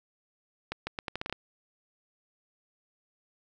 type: accelerating click train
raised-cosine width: 0.3 ms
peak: -17 dBFS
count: 9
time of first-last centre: 0.72-1.326 s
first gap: 150 ms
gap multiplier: 0.79
effects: none